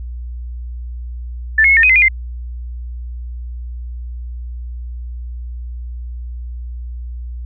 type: tone with pitch steps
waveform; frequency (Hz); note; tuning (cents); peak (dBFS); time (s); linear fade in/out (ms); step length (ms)
sine; 1764 / 2169 / 2186 / 1821 / 2510 / 2060 / 2433 / 2087; A6 / C#7 / C#7 / A#6 / D#7 / C7 / D#7 / C7; +4 / -38 / -25 / -41 / +15 / -28 / -39 / -5; -7; 1.58-2.084; 5; 63
effects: added 60 Hz sine -24 dBFS peak until 7.45 s